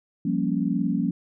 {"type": "chord", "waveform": "sine", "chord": "G half-diminished seventh", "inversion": "third", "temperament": "equal", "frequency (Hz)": [174.61, 196, 233.1, 277.2], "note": ["F3", "G3", "Bb3", "Db4"], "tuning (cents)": [0, 0, 0, 0], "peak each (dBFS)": -27, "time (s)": [0.25, 1.11], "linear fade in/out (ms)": 5, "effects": []}